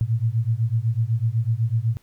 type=beating tone pair; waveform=sine; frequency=110 / 118 Hz; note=A2 / A#2; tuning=0 / +22 cents; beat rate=8 Hz; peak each=-22 dBFS; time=0.01-1.97 s; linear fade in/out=0 ms; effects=pink hiss -61 dBFS RMS until 2.02 s